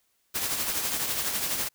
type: noise with tremolo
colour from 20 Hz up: white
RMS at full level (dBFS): -27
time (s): 0.34-1.69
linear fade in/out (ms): 20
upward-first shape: triangle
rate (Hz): 12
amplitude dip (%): 50
effects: white hiss -71 dBFS RMS until 1.74 s